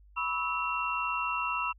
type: tone cluster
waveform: sine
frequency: 983 / 1124 / 1300 / 2729 Hz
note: B5 / C#6 / E6 / F7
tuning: -8 / +24 / -24 / -41 cents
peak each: -34 / -39 / -33 / -33 dBFS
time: 0.16-1.73 s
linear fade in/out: 20 ms
effects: added 50 Hz sine -54 dBFS peak until 1.78 s